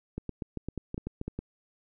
clicks, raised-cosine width 3 ms, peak -21 dBFS, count 12, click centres 0.18 / 0.293 / 0.422 / 0.573 / 0.686 / 0.777 / 0.944 / 0.979 / 1.07 / 1.214 / 1.28 / 1.39 s, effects none

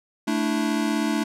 square chord, A suspended fourth, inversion none, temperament equal, 220 / 293.7 / 329.6 Hz, A3 / D4 / E4, 0 / 0 / 0 cents, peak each -26 / -26 / -29 dBFS, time 0.27-1.24 s, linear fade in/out 10 ms, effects low-pass 11000 Hz 12 dB/octave

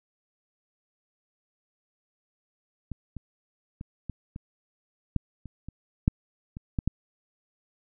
clicks, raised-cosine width 5 ms, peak -22 / -25 / -25 / -21 / -25 / -12 / -28 / -26 / -7 / -25 / -14 / -12 dBFS, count 12, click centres 2.917 / 3.167 / 3.811 / 4.097 / 4.361 / 5.163 / 5.457 / 5.686 / 6.079 / 6.569 / 6.788 / 6.876 s, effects none

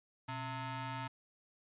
sawtooth ring-modulated tone, 392 Hz, G4, in tune, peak -32 dBFS, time 0.28-1.08 s, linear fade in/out 10 ms, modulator 515 Hz, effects resampled to 8000 Hz

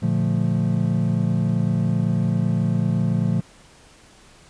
triangle chord, Bb major seventh, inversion none, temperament equal, 116.54 / 146.83 / 174.61 / 220 Hz, Bb2 / D3 / F3 / A3, 0 / 0 / 0 / 0 cents, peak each -21 / -23 / -20 / -24 dBFS, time 0.02-3.41 s, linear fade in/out 10 ms, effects pink hiss -50 dBFS RMS until 4.49 s + resampled to 22050 Hz

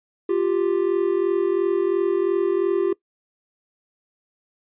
triangle tone pair together, 350 / 392.9 Hz, F4 / G4, +4 / +4 cents, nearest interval major second, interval 200 cents, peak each -19 dBFS, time 0.29-2.93 s, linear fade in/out 5 ms, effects noise-tail reverb RT60 0.1 s tail -21 dB re dry + resampled to 8000 Hz

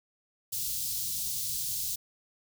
white band-stop noise, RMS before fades -33 dBFS, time 0.52-1.96 s, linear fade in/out 10 ms, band 160 to 3900 Hz, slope 24 dB/octave, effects none

